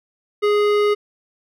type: tone with hard clipping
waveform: sine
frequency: 415.3 Hz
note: G#4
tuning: in tune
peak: -16 dBFS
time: 0.42-0.95 s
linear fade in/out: 20 ms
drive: 15 dB
effects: none